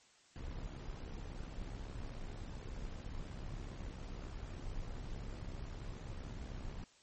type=noise with amplitude modulation; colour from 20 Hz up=brown; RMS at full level=-42 dBFS; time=0.36-6.84 s; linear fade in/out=0 ms; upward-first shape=sine; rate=67.1 Hz; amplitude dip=55%; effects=white hiss -66 dBFS RMS until 7.02 s + MP3 32 kbps